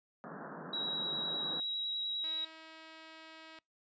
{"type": "band-pass noise", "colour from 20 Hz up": "pink", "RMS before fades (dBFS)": -46, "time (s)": [0.24, 1.6], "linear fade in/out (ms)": 0, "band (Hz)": [150, 1700], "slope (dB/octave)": 96}
{"type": "tone with vibrato", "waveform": "sine", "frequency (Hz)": 3859, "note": "B7", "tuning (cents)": -41, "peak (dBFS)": -34, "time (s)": [0.73, 2.45], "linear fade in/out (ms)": 5, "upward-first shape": "sine", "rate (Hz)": 9.9, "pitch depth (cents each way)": 13}
{"type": "tone", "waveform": "5% pulse", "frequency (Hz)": 320, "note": "D#4", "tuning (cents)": 49, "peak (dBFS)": -39, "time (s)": [2.24, 3.59], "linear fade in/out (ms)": 0}
{"effects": ["noise-tail reverb RT60 0.2 s tail -26 dB re dry", "resampled to 16000 Hz"]}